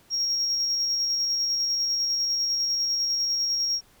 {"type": "tone with tremolo", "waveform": "sine", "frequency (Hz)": 5588, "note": "F8", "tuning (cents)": 0, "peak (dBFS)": -20, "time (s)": [0.1, 3.81], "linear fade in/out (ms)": 50, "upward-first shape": "square", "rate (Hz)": 10, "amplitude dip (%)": 25, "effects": ["tanh soft clip ceiling -20 dBFS", "pink hiss -58 dBFS RMS until 4 s"]}